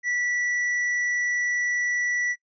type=tone with hard clipping; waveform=sine; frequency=1955 Hz; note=B6; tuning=18 cents flat; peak=-24 dBFS; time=0.03-2.36 s; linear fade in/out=50 ms; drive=4 dB; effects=noise-tail reverb RT60 0.1 s tail -23 dB re dry + resampled to 16000 Hz